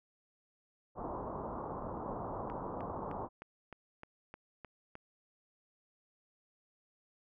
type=low-pass noise; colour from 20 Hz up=white; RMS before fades=-41 dBFS; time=0.95-3.29 s; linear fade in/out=50 ms; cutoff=1100 Hz; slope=48 dB/octave
type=click train; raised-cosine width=0.5 ms; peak=-32 dBFS; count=9; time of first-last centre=2.5-4.954 s; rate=3.26 Hz
effects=none